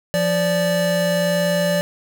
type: tone pair together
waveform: square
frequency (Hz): 173.98 / 583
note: F3 / D5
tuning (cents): -6 / -13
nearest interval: octave + major sixth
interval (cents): 2093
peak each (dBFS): -22 / -19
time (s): 0.14-1.81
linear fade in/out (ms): 0
effects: none